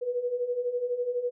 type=beating tone pair; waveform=sine; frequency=480.6 / 492.6 Hz; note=B4 / B4; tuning=-47 / -5 cents; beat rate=12 Hz; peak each=-33 / -28 dBFS; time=0.01-1.31 s; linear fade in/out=20 ms; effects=none